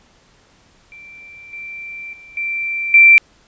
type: tone with level steps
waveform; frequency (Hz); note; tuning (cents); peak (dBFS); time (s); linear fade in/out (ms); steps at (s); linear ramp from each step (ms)
sine; 2349; D7; 0; -36 / -28 / -38 / -19 / -4; 0.92-3.18; 0; 1.53 / 2.13 / 2.37 / 2.94; 2
effects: pink hiss -53 dBFS RMS until 3.47 s + resampled to 16000 Hz